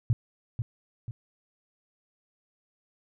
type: tone with echo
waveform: sine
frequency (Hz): 116.5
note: A#2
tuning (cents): -1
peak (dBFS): -19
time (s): 0.1-0.13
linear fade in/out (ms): 0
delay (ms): 490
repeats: 2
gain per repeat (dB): -7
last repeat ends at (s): 1.11
effects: none